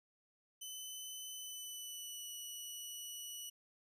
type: tone with pitch glide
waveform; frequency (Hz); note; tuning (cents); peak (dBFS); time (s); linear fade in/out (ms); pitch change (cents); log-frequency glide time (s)
15% pulse; 3022 to 2943; F#7 to F#7; +36 to -10; -38; 0.61-3.5; 10; -46; 1.32-2.33
effects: none